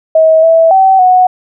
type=tone with pitch steps; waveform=sine; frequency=639 / 655 / 766 / 736 Hz; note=D#5 / E5 / G5 / F#5; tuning=+46 / -11 / -40 / -9 cents; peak=-3 dBFS; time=0.15-1.27 s; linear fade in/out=5 ms; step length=280 ms; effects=none